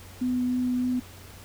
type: tone with vibrato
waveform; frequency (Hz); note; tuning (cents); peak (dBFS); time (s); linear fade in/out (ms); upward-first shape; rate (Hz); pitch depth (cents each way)
sine; 249.8; B3; +20; -23; 0.21-1; 10; triangle; 3.3; 10
effects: added 92 Hz sine -47 dBFS peak until 1.44 s + pink hiss -48 dBFS RMS until 1.44 s